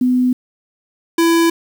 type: tone pair in turn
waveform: sine / square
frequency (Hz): 251.2 / 333.5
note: B3 / E4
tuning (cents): +30 / +20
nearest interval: perfect fourth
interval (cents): 490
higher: second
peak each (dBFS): -11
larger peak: neither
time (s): 0.01-0.33 / 1.18-1.5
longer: neither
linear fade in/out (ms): 5
effects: 7-bit